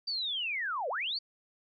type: linear two-way sweep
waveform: sine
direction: down then up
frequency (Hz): 4699 to 463.5 to 4699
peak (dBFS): -31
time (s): 0.07-1.19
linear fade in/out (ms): 10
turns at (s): 0.89
effects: none